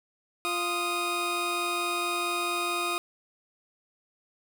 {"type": "tone pair together", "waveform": "20% pulse", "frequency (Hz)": [348.5, 1242], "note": ["F4", "D#6"], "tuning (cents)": [-4, -3], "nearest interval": "octave + minor seventh", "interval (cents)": 2201, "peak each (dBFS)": [-27, -24], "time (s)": [0.45, 2.98], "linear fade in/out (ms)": 0, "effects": ["9-bit"]}